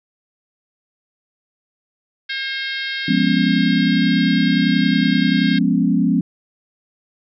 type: harmonic tone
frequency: 536 Hz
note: C5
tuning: 42 cents sharp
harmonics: 3 / 4 / 5 / 6 / 7 / 8 / 9 / 10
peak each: -26 / -28 / -36 / -30 / -30 / -35 / -36 / -44 dBFS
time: 2.29-5.59 s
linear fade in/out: 10 ms
type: chord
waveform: sine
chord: C# dominant seventh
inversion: first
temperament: equal with one note detuned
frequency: 174.61 / 205.4 / 246.9 / 277.2 Hz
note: E#3 / G#3 / B3 / C#4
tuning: 0 / -19 / 0 / 0 cents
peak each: -19 dBFS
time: 3.08-6.21 s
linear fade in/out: 5 ms
effects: none